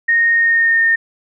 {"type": "tone with pitch glide", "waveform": "sine", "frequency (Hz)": [1854, 1827.4], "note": ["A#6", "A#6"], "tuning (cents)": [-10, -35], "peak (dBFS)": -10, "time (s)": [0.08, 0.96], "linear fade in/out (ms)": 10, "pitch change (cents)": -25, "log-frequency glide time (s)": [0.33, 0.82], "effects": []}